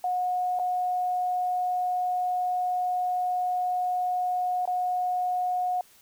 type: tone with dropouts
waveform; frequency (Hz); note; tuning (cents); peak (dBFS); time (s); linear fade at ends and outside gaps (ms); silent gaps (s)
sine; 726; F#5; -33; -24; 0.04-5.81; 2; 0.59-0.596 / 4.655-4.675
effects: white hiss -57 dBFS RMS until 6.01 s